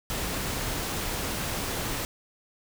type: noise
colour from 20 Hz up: pink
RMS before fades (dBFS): -31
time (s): 0.1-2.05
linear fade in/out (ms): 0
effects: none